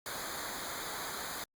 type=noise with comb filter; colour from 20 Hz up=pink; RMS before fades=-40 dBFS; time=0.06-1.44 s; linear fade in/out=2 ms; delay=0.36 ms; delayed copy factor=-0.85; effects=Opus 48 kbps